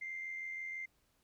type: tone with amplitude modulation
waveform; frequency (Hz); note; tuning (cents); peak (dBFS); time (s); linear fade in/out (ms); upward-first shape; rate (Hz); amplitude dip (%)
sine; 2093; C7; 0; -37; 0.01-0.86; 10; sine; 86.1; 45
effects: tanh soft clip ceiling -34 dBFS + pink hiss -75 dBFS RMS until 1.23 s